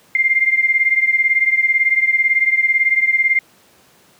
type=beating tone pair; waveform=sine; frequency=2100 / 2118 Hz; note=C7 / C7; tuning=+6 / +21 cents; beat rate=18 Hz; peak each=-14 / -17 dBFS; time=0.15-3.39 s; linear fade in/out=2 ms; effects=pink hiss -51 dBFS RMS until 4.19 s + high-pass 150 Hz 12 dB/octave